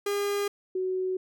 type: tone pair in turn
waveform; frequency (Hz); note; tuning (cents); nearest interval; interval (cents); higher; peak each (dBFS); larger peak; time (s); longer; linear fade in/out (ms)
45% pulse / sine; 405.6 / 372.5; G#4 / F#4; -41 / +12; minor second; 147; first; -26; neither; 0.06-0.48 / 0.75-1.17; neither; 5
effects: none